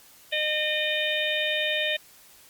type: harmonic tone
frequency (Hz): 610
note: D#5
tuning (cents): -34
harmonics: 1 / 3 / 4 / 5 / 6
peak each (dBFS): -30 / -30 / -30 / -30 / -30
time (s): 0.32-1.97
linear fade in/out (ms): 10
effects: white hiss -53 dBFS RMS until 2.49 s + Opus 48 kbps